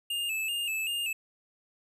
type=tone with vibrato; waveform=square; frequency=2716 Hz; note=F7; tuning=49 cents flat; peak=-30 dBFS; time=0.1-1.13 s; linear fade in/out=5 ms; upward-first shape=square; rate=2.6 Hz; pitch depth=65 cents each way; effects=none